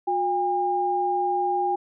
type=tone pair together; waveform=sine; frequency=360 / 807.4 Hz; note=F#4 / G#5; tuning=-47 / -49 cents; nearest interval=octave + major second; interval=1398 cents; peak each=-27 / -22 dBFS; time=0.07-1.76 s; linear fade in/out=10 ms; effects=none